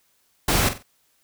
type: noise with echo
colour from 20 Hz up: pink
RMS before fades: -20 dBFS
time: 0.48-0.69 s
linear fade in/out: 5 ms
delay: 46 ms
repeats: 3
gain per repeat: -10 dB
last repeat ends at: 0.828 s
effects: white hiss -65 dBFS RMS until 1.23 s